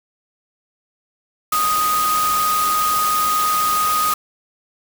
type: tone in noise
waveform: sine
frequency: 1244.5 Hz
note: D#6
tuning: in tune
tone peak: -16 dBFS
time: 1.52-4.14 s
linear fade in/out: 5 ms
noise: white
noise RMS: -24 dBFS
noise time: 1.52-4.14 s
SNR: +5 dB
effects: none